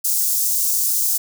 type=high-pass noise; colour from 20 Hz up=white; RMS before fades=-19 dBFS; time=0.04-1.18 s; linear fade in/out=10 ms; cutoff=5800 Hz; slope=24 dB/octave; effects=none